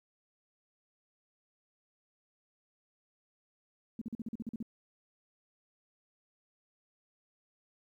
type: tone bursts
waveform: sine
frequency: 226.6 Hz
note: A#3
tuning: 49 cents flat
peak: -35 dBFS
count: 10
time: 3.99-4.627 s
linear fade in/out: 2 ms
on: 25 ms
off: 43 ms
effects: 12-bit